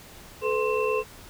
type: tone cluster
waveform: sine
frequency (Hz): 433 / 502 / 1050 / 2686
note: A4 / B4 / C6 / E7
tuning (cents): -28 / +28 / +6 / +32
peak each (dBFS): -25 / -28 / -30 / -32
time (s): 0.41-1.04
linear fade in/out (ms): 50
effects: pink hiss -47 dBFS RMS until 1.29 s